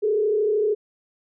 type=tone with frequency modulation; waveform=sine; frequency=423.6 Hz; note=G#4; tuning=34 cents sharp; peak=-18 dBFS; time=0.02-0.75 s; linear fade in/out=20 ms; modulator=33.1 Hz; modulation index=0.71; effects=none